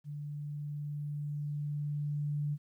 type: tone with level ramp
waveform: sine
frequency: 146.83 Hz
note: D3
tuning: in tune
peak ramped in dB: -38 to -30 dBFS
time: 0.04-2.58 s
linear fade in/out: 50 ms
effects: 12-bit